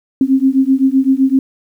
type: beating tone pair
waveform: sine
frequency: 262.7 / 270.5 Hz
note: C4 / C#4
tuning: +7 / -42 cents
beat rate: 7.8 Hz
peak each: -12 dBFS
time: 0.21-1.39 s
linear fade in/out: 2 ms
effects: 8-bit